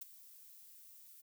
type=noise with ADSR envelope; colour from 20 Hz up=violet; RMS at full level=-42 dBFS; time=0.01-1.22 s; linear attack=9 ms; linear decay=15 ms; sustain=-16 dB; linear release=18 ms; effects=none